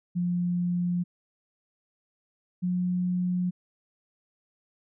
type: tone pair in turn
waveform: sine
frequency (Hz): 176.3 / 179.9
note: F3 / F#3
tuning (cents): +17 / -48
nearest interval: unison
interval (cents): 35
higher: second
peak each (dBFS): -24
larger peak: neither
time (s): 0.15-1.04 / 2.62-3.51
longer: neither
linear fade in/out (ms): 20
effects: none